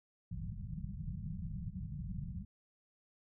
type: low-pass noise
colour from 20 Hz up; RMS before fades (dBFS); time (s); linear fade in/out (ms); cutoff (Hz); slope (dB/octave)
white; -42; 0.31-2.45; 10; 200; 96
effects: none